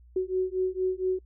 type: beating tone pair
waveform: sine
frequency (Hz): 370 / 374.3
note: F#4 / F#4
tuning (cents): 0 / +20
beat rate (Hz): 4.3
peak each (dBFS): -28 / -28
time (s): 0.16-1.19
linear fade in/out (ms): 5
effects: noise-tail reverb RT60 0.1 s tail -26 dB re dry + added 60 Hz sine -51 dBFS peak until 1.25 s